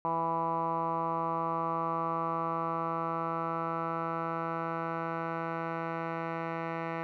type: tone with low-pass filter sweep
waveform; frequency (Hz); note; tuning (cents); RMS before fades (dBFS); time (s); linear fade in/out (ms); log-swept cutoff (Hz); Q
10% pulse; 165.2; E3; +4; -33; 0.05-7.03; 0; 1000 to 1700; 6.2
effects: none